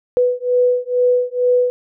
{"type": "beating tone pair", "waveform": "sine", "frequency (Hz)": [493.9, 496.1], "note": ["B4", "B4"], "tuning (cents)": [0, 8], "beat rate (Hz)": 2.2, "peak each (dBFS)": -16, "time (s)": [0.17, 1.7], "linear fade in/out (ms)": 0, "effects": []}